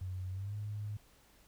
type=tone with pitch glide; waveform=sine; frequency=92.5 to 104.43 Hz; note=F#2 to G#2; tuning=0 to +10 cents; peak=-37 dBFS; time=0.01-0.97 s; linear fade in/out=5 ms; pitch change=+210 cents; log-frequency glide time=0.3-0.55 s; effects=added 50 Hz sine -69 dBFS peak until 1.47 s + pink hiss -65 dBFS RMS until 1.47 s